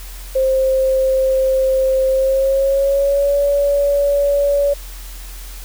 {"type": "tone with pitch glide", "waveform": "sine", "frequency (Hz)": [527, 568.1], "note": ["C5", "C#5"], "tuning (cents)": [12, 42], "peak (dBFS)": -12, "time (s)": [0.35, 4.74], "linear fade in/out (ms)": 10, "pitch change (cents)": 130, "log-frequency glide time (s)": [2.09, 3.36], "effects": ["added 43 Hz sine -30 dBFS peak until 5.64 s", "white hiss -38 dBFS RMS until 5.64 s"]}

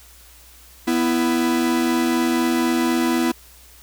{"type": "tone pair together", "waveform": "45% pulse", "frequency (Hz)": [247.6, 331.6], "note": ["B3", "E4"], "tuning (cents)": [5, 10], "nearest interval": "perfect fourth", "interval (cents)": 505, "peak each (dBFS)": -20, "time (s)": [0.87, 3.32], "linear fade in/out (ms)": 10, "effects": ["added 60 Hz sine -49 dBFS peak until 3.82 s", "white hiss -48 dBFS RMS until 3.82 s"]}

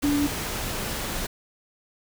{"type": "tone in noise", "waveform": "sine", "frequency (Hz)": 289.1, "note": "D4", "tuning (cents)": -27, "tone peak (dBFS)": -20, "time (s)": [0.03, 0.27], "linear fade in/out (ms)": 10, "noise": "pink", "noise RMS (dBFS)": -30, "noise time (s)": [0.02, 1.27], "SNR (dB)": 7, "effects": []}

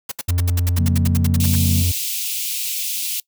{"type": "noise bursts", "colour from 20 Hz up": "white", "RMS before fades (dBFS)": -26, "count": 16, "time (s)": [0.09, 1.557], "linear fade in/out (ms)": 5, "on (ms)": 27, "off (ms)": 69}
{"type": "tone", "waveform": "triangle", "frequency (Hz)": 88, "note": "F2", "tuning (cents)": 14, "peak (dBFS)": -14, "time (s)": [0.28, 1.92], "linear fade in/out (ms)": 10}
{"type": "chord", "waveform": "sine", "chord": "Bb minor", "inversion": "first", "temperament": "equal with one note detuned", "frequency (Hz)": [138.59, 177.46, 233.1], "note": ["Db3", "F3", "Bb3"], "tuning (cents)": [0, 28, 0], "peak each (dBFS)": -23, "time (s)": [0.76, 1.85], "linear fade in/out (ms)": 50}
{"type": "high-pass noise", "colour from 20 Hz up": "white", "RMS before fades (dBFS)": -24, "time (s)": [1.4, 3.2], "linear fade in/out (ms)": 2, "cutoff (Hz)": 2400, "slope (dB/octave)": 48}
{"effects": ["noise-tail reverb RT60 0.1 s tail -23 dB re dry"]}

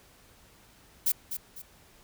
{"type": "noise with echo", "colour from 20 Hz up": "violet", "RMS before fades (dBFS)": -25, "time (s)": [1.06, 1.12], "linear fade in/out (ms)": 5, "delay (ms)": 250, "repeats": 2, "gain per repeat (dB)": -9, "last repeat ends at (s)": 1.62, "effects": ["pink hiss -58 dBFS RMS until 2.03 s"]}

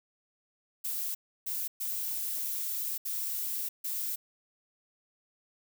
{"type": "noise bursts at uneven times", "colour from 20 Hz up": "violet", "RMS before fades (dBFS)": -34, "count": 5, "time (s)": [[0.84, 1.15], [1.46, 1.68], [1.8, 2.98], [3.05, 3.69], [3.84, 4.16]], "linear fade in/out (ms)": 10, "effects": []}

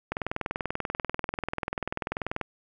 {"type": "click train", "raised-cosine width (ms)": 0.5, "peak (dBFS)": -14, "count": 48, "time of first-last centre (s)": [0.12, 2.413], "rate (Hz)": 20.5, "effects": []}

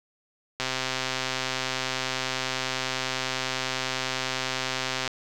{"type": "click train", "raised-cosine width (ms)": 0.2, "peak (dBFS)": -10, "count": 583, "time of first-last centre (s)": [0.6, 5.077], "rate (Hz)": 130, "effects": []}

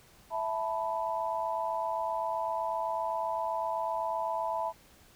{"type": "chord", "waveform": "sine", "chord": "E suspended fourth", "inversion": "none", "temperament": "equal", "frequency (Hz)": [659.3, 880, 987.8], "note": ["E5", "A5", "B5"], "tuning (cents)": [0, 0, 0], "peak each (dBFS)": -34, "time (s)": [0.3, 4.73], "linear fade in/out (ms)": 50, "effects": ["pink hiss -59 dBFS RMS until 5.15 s"]}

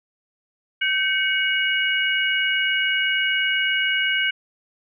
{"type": "tone cluster", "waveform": "sine", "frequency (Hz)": [1543, 2233, 2894], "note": ["G6", "C#7", "F#7"], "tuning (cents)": [-28, 12, -39], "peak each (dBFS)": -23, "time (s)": [0.81, 4.31], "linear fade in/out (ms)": 10, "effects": []}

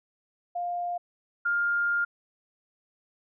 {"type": "tone pair in turn", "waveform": "sine", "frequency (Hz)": [703, 1406], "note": ["F5", "F6"], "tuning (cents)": [11, 11], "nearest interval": "octave", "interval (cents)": 1200, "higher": "second", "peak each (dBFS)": [-28, -23], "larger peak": "second", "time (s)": [[0.55, 0.98], [1.45, 2.05]], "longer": "second", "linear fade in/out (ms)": 10, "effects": []}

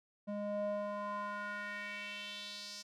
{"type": "tone with band-pass filter sweep", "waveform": "square", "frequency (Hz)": 205.7, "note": "G#3", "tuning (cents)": -16, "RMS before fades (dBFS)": -41, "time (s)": [0.27, 2.83], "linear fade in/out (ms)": 20, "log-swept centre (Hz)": [420, 5500], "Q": 3.1, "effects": []}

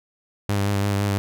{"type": "tone with vibrato", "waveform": "sawtooth", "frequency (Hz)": 100.5, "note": "G2", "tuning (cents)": 44, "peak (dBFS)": -16, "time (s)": [0.49, 1.18], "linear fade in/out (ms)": 0, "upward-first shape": "triangle", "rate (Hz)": 5.9, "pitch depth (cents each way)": 31, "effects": []}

